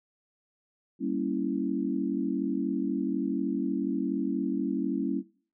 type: chord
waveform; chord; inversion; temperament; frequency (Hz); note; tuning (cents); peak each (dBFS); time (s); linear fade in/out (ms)
sine; G diminished seventh; none; equal; 196 / 233.1 / 277.2 / 329.6; G3 / Bb3 / Db4 / Fb4; 0 / 0 / 0 / 0; -34 / -33 / -30 / -33; 0.99-5.23; 50
effects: noise-tail reverb RT60 0.4 s tail -18 dB re dry